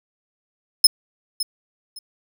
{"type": "tone with echo", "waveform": "sawtooth", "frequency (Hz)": 5170, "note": "E8", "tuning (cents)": -34, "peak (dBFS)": -4, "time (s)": [0.84, 0.87], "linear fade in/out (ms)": 5, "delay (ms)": 560, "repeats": 2, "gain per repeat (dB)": -14, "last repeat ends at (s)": 1.99, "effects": []}